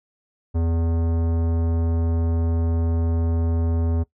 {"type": "tone with tanh clipping", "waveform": "sine", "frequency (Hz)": 83, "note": "E2", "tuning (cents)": 12, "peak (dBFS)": -21, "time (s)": [0.54, 4.04], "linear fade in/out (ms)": 20, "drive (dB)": 17, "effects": ["noise-tail reverb RT60 0.1 s tail -18 dB re dry"]}